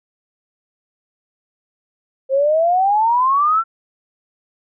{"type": "exponential sweep", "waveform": "sine", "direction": "up", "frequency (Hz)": [523.3, 1368], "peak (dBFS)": -12, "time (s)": [2.29, 3.64], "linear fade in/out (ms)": 50, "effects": []}